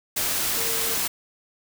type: tone in noise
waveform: sine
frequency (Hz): 454.9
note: A#4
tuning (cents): -42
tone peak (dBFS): -34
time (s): 0.57-0.95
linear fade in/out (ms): 10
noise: white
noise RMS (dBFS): -25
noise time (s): 0.16-1.08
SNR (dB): -12
effects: none

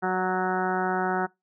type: harmonic tone with a mistuned harmonic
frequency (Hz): 185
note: F#3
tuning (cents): 0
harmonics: 1 / 2 / 3 / 4 / 5 / 6 / 7 / 8 / 9 / 10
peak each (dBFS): -31 / -29 / -39 / -28 / -33 / -40 / -34 / -32 / -41 / -43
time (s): 0.02-1.27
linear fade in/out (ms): 20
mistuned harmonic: 3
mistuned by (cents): +25
effects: noise-tail reverb RT60 0.2 s tail -24 dB re dry

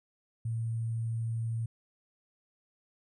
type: tone with sample-and-hold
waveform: sine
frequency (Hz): 114.1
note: A#2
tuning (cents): -37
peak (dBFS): -30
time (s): 0.45-1.66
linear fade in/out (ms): 5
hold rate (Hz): 8820
effects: resampled to 24000 Hz

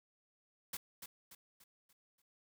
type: noise with echo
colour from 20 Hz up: white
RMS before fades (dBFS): -42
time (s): 0.73-0.77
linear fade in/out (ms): 5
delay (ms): 290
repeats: 5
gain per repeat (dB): -7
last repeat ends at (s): 2.22
effects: none

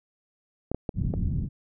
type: clicks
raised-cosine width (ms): 2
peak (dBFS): -15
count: 4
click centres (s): 0.716 / 0.746 / 0.892 / 1.139
type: low-pass noise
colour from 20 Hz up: white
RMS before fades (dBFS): -27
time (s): 0.94-1.49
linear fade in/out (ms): 50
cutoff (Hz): 170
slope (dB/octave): 24
effects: none

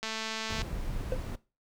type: click train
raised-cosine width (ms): 0.2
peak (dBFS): -18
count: 131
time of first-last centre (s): 0.03-0.618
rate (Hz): 221
type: noise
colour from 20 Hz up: brown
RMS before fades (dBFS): -35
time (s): 0.49-1.36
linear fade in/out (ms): 10
type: tone with exponential decay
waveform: triangle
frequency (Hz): 511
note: C5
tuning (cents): -41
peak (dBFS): -23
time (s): 1.12-1.2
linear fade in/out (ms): 2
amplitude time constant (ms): 16
effects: noise-tail reverb RT60 0.3 s tail -19 dB re dry

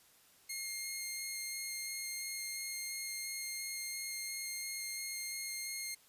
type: tone with vibrato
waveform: 10% pulse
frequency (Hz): 2133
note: C7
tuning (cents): +33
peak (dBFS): -30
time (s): 0.49-5.95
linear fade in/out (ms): 10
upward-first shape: square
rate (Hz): 2.9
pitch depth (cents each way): 8
effects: white hiss -65 dBFS RMS until 6.08 s + resampled to 32000 Hz

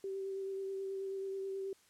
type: tone with vibrato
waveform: sine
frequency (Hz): 387.8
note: G4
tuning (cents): -19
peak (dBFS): -37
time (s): 0.04-1.73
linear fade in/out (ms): 2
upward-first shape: sine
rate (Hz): 9.3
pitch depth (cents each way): 15
effects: white hiss -67 dBFS RMS until 1.89 s + low-pass 10000 Hz 12 dB/octave

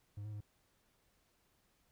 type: tone with pitch steps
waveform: triangle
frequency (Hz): 102.5 / 106.4 / 104.1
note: G#2 / G#2 / G#2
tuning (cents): -22 / +42 / +5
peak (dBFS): -40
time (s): 0.17-0.407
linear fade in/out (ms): 5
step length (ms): 79
effects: pink hiss -75 dBFS RMS until 1.91 s

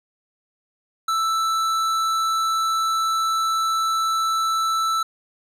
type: tone with tanh clipping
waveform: sine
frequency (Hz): 1322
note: E6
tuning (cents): +5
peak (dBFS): -21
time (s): 1.08-5.03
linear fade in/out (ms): 5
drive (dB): 15
effects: none

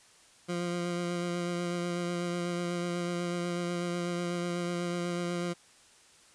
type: tone with vibrato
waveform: 20% pulse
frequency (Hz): 174.61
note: F3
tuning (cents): 0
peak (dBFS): -26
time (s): 0.48-5.54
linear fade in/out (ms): 20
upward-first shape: sine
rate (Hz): 8.1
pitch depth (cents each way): 16
effects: white hiss -59 dBFS RMS until 6.34 s + resampled to 22050 Hz

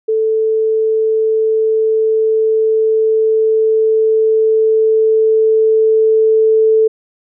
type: tone with level ramp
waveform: sine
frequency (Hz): 440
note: A4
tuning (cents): 0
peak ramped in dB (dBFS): -11 to -7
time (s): 0.08-6.88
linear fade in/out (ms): 10
effects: none

